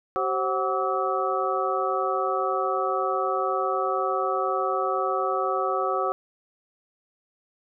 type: tone cluster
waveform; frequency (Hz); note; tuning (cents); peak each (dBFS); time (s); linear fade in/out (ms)
sine; 382.8 / 533 / 745 / 1149 / 1291; G4 / C5 / F#5 / D6 / E6; -41 / +32 / +12 / -38 / -37; -29; 0.16-6.12; 0
effects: none